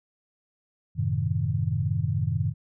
sine chord, F# diminished seventh, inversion none, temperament equal with one note detuned, 92.5 / 108.93 / 130.81 / 155.56 Hz, F#2 / A2 / C3 / Eb3, 0 / -17 / 0 / 0 cents, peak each -29 / -28 / -29 / -29 dBFS, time 0.95-2.54 s, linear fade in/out 50 ms, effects none

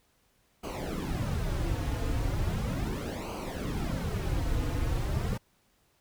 brown noise with flanger, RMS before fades -31 dBFS, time 0.63-5.38 s, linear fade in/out 10 ms, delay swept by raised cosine 0.55 to 5.25 ms, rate 0.37 Hz, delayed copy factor -0.75, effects pink hiss -69 dBFS RMS until 6 s

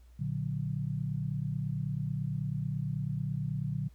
sine chord, Bb augmented, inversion none, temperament just, 116.54 / 145.68 / 182.1 Hz, Bb2 / D3 / F#3, 0 / -14 / -27 cents, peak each -36 / -33 / -38 dBFS, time 0.19-3.89 s, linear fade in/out 10 ms, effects added 60 Hz sine -53 dBFS peak until 3.94 s + pink hiss -70 dBFS RMS until 3.94 s

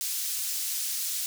pink high-pass noise, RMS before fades -31 dBFS, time 0.01-1.26 s, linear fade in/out 0 ms, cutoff 5600 Hz, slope 12 dB/octave, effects none

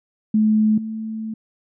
sine tone pair in turn, 215.7 / 220.1 Hz, A3 / A3, -34 / +1 cents, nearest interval unison, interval 35 cents, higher second, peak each -13 / -25 dBFS, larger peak first, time 0.34-0.78 / 0.78-1.34 s, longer second, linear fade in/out 5 ms, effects none

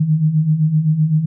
sine beating tone pair, 150 / 157.8 Hz, D3 / D#3, +37 / +25 cents, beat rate 7.8 Hz, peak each -19 / -13 dBFS, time 0-1.26 s, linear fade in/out 10 ms, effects none

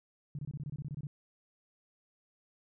sine tone bursts, 144.5 Hz, D3, 28 cents flat, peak -36 dBFS, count 12, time 0.35-1.07 s, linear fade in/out 2 ms, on 38 ms, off 24 ms, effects none

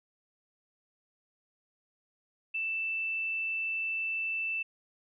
sine tone, 2654 Hz, E7, 11 cents sharp, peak -30 dBFS, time 2.54-4.63 s, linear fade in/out 10 ms, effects none

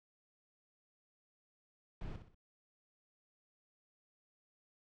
brown noise with echo, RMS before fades -42 dBFS, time 2.01-2.16 s, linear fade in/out 2 ms, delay 62 ms, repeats 3, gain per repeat -8 dB, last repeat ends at 2.346 s, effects low-pass 4000 Hz 12 dB/octave

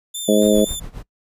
15% pulse tone with vibrato, 3520 Hz, A7, in tune, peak -19 dBFS, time 0.14-0.8 s, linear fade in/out 10 ms, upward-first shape sine, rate 3.9 Hz, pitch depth 31 cents each way
harmonic tone, 105.1 Hz, G#2, 21 cents sharp, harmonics 2 / 3 / 4 / 5 / 6, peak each -16 / -20 / -18 / -18 / -20 dBFS, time 0.28-0.65 s, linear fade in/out 10 ms
brown noise with tremolo, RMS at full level -30 dBFS, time 0.41-1.03 s, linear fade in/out 10 ms, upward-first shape sine, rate 7.4 Hz, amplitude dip 85%
effects noise-tail reverb RT60 0.1 s tail -22 dB re dry + resampled to 32000 Hz

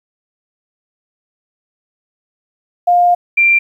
sine tone pair in turn, 706 / 2368 Hz, F5 / D7, +19 / +14 cents, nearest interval octave + major sixth, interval 2095 cents, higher second, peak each -7 dBFS, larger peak neither, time 2.87-3.15 / 3.37-3.59 s, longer first, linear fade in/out 10 ms, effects 8-bit

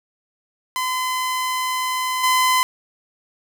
sawtooth tone with level steps, 1021 Hz, C6, 43 cents flat, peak -17 / -11 dBFS, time 0.76-2.63 s, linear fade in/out 0 ms, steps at 2.23 s, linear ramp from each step 10 ms, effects none

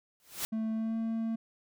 white noise with exponential growth, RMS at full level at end -31 dBFS, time 0.2-0.45 s, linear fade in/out 0 ms, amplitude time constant 53 ms
triangle tone with pitch glide, 221.1 to 225.5 Hz, A3 to A3, +9 to +43 cents, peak -28 dBFS, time 0.52-1.36 s, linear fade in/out 10 ms, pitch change +34 cents, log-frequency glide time 0.73-0.98 s
effects none

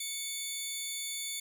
15% pulse tone pair together, 2217 / 3527 Hz, C#7 / A7, 0 / +3 cents, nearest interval minor sixth, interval 803 cents, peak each -34 / -30 dBFS, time 0-1.4 s, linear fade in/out 5 ms, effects none

